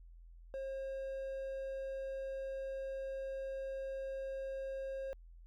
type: tone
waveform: triangle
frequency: 537 Hz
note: C5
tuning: 45 cents sharp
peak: -37 dBFS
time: 0.54-5.13 s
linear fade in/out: 0 ms
effects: added 42 Hz sine -53 dBFS peak until 5.46 s